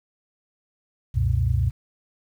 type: tone cluster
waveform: sine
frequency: 67.7 / 92.1 / 121.7 Hz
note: C#2 / F#2 / B2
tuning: -40 / -7 / -25 cents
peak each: -23 dBFS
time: 1.14-1.71 s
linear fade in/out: 20 ms
effects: 9-bit